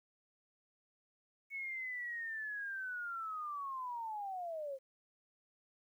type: linear sweep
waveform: sine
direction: down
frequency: 2217 to 520 Hz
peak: -39 dBFS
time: 1.5-4.79 s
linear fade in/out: 50 ms
effects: 12-bit